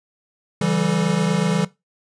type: tone cluster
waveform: square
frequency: 142.3 / 166.7 / 195 / 436.9 Hz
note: C#3 / E3 / G3 / A4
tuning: +46 / +20 / -9 / -12 cents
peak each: -29 / -21 / -23 / -28 dBFS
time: 0.61-1.65 s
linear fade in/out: 5 ms
effects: noise-tail reverb RT60 0.2 s tail -18 dB re dry + resampled to 22050 Hz